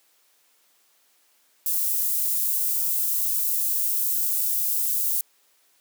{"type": "high-pass noise", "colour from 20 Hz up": "white", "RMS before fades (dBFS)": -24, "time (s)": [1.66, 5.21], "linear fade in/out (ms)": 2, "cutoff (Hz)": 12000, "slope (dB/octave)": 12, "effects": ["white hiss -63 dBFS RMS until 5.8 s", "high-pass 300 Hz 12 dB/octave"]}